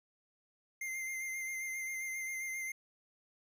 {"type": "tone with vibrato", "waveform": "square", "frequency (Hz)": 2093, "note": "C7", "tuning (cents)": 0, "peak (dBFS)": -38, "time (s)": [0.81, 2.72], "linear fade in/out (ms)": 5, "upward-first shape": "sine", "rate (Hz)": 7.5, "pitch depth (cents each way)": 23, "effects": []}